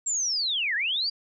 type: linear two-way sweep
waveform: sine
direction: down then up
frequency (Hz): 7550 to 1623 to 4834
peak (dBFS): -24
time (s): 0.06-1.1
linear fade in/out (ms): 10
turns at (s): 0.75
effects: none